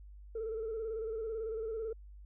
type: tone with vibrato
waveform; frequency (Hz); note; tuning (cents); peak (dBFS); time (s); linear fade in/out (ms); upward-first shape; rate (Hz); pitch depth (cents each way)
sine; 444.6; A4; +18; -34; 0.35-1.93; 5; square; 18; 43
effects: tanh soft clip ceiling -32 dBFS + added 50 Hz sine -49 dBFS peak until 2.25 s